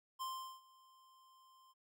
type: tone with ADSR envelope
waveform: square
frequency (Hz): 1046.5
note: C6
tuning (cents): 0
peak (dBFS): -40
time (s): 0.19-1.74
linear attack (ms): 26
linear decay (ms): 390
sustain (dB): -24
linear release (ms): 31
effects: none